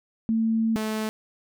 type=tone pair in turn; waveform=sine / sawtooth; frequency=224.2 / 217.2 Hz; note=A3 / A3; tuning=+33 / -22 cents; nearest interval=minor second; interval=55 cents; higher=first; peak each=-20 / -22 dBFS; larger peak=first; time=0.29-0.76 / 0.76-1.09 s; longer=first; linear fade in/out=0 ms; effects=none